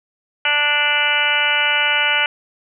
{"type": "harmonic tone", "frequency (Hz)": 293.7, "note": "D4", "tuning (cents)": 0, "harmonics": [2, 3, 4, 5, 6, 7, 8, 9, 10], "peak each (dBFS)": [-30, -25, -31, -20, -29, -23, -21, -24, -20], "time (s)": [0.45, 2.26], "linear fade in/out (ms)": 2, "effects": []}